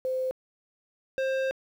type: tone pair in turn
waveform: sine / square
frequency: 517 / 530 Hz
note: C5 / C5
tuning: -21 / +22 cents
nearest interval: unison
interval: 43 cents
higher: second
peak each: -26 dBFS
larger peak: neither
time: 0.05-0.31 / 1.18-1.51 s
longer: second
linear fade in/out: 0 ms
effects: low-pass 3000 Hz 12 dB/octave + 9-bit